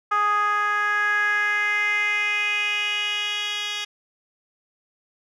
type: tone with band-pass filter sweep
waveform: 10% pulse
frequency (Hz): 415.3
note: G#4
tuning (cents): 0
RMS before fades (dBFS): -23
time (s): 0.11-3.85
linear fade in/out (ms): 10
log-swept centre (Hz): 1200 to 3700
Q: 4.4
effects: none

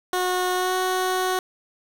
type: tone with pitch glide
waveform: 15% pulse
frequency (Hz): 364.6 to 370.5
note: F#4 to F#4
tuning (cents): -25 to +2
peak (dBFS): -15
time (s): 0.13-1.39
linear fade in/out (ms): 2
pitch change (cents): +27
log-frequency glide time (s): 0.54-0.75
effects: 7-bit

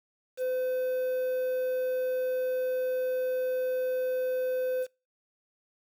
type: tone with quantisation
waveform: triangle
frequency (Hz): 510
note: C5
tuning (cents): -44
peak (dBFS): -25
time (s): 0.37-4.87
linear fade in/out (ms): 50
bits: 8
effects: noise-tail reverb RT60 0.3 s tail -26 dB re dry

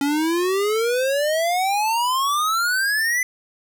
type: exponential sweep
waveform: square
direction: up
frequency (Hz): 277.2 to 2030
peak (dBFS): -19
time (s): 0.01-3.23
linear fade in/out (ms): 2
effects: none

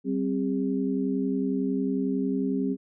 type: tone cluster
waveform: sine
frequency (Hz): 192.2 / 263.2 / 404.9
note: G3 / C4 / G#4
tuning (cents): -34 / +10 / -44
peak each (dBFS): -29 / -26 / -32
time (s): 0.04-2.77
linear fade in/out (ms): 50
effects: none

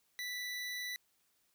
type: tone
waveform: 25% pulse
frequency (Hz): 1975.5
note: B6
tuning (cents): 0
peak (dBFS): -35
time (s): 0.19-0.96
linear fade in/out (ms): 0
effects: white hiss -75 dBFS RMS until 1.54 s

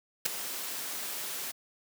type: noise with ADSR envelope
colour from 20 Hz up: white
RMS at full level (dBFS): -23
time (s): 0.25-1.52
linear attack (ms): 12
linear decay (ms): 3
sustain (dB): -14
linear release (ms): 15
effects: high-pass 200 Hz 12 dB/octave

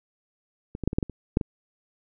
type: clicks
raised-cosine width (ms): 3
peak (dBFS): -21 / -17 / -8 / -17 / -8 / -13 / -24 / -6 / -15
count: 9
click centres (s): 0.751 / 0.837 / 0.876 / 0.931 / 0.985 / 1.028 / 1.097 / 1.371 / 1.412
effects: none

